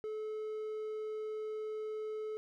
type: tone with hard clipping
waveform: triangle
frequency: 431.6 Hz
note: A4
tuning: 33 cents flat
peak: -38 dBFS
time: 0.04-2.37 s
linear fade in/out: 0 ms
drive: 6 dB
effects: none